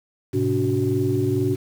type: tone cluster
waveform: sine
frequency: 107.7 / 129.7 / 287.4 / 372.1 Hz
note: A2 / C3 / D4 / F#4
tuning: -37 / -15 / -37 / +10 cents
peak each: -24 / -25 / -24 / -22 dBFS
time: 0.33-1.56 s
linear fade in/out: 20 ms
effects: tanh soft clip ceiling -9 dBFS + 7-bit